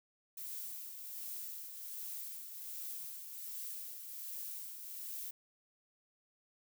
violet noise with tremolo, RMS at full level -43 dBFS, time 0.37-5.31 s, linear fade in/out 5 ms, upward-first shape triangle, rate 1.3 Hz, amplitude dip 50%, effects none

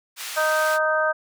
pink band-pass noise, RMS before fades -33 dBFS, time 0.16-0.79 s, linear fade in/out 50 ms, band 1700 to 16000 Hz, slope 12 dB/octave
harmonic tone, 311.1 Hz, D#4, in tune, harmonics 2 / 3 / 4 / 5, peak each -22 / -29 / -25 / -23 dBFS, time 0.36-1.13 s, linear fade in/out 20 ms
effects none

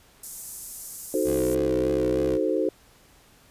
white band-pass noise, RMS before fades -39 dBFS, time 0.23-1.55 s, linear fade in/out 5 ms, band 6600 to 13000 Hz, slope 24 dB/octave
sine chord, D# diminished seventh, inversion none, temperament equal, 311.1 / 370 / 440 / 523.3 Hz, D#4 / F#4 / A4 / C5, 0 / 0 / 0 / 0 cents, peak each -27 dBFS, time 1.14-2.69 s, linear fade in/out 2 ms
15% pulse tone with vibrato, 65.41 Hz, C2, in tune, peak -25 dBFS, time 1.24-2.39 s, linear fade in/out 50 ms, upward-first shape sine, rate 3.3 Hz, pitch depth 87 cents each way
effects pink hiss -56 dBFS RMS until 3.5 s + resampled to 32000 Hz

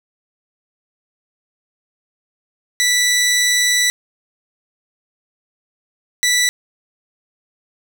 15% pulse tone bursts at uneven times, 1970 Hz, B6, 5 cents flat, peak -7 dBFS, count 2, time 2.8-3.9 / 6.23-6.49 s, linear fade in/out 0 ms, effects none

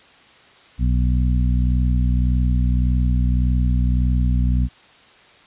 harmonic tone, 61.74 Hz, B1, in tune, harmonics 1 / 2 / 3 / 4, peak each -16 / -22 / -26 / -28 dBFS, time 0.78-4.69 s, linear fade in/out 50 ms, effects white hiss -49 dBFS RMS until 5.46 s + resampled to 8000 Hz

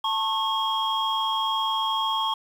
sine tone cluster, 887 / 1089 / 3269 Hz, A5 / C#6 / G#7, +14 / -31 / -28 cents, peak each -26 dBFS, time 0.04-2.34 s, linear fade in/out 5 ms, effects tanh soft clip ceiling -16 dBFS + 8-bit

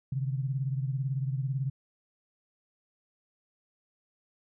sine beating tone pair, 131.7 / 149.7 Hz, C3 / D3, +12 / +33 cents, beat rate 18 Hz, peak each -29 / -35 dBFS, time 0.12-1.7 s, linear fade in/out 5 ms, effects none

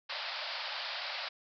white band-pass noise, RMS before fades -39 dBFS, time 0.09-1.29 s, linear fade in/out 10 ms, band 540 to 5000 Hz, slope 96 dB/octave, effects none

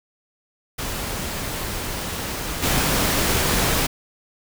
pink noise with level steps, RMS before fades -28 / -20 dBFS, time 0.78-3.87 s, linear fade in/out 10 ms, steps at 2.62 s, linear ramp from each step 20 ms, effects none

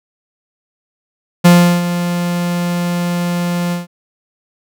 45% pulse tone with ADSR envelope, 174.61 Hz, F3, in tune, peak -3 dBFS, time 1.44-3.87 s, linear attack 15 ms, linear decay 360 ms, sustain -12 dB, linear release 150 ms, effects none

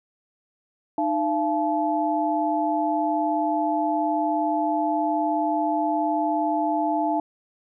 sine tone cluster, 306.5 / 682 / 863 Hz, D#4 / F5 / A5, -26 / -41 / -34 cents, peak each -25 dBFS, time 0.98-7.2 s, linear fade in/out 2 ms, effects none

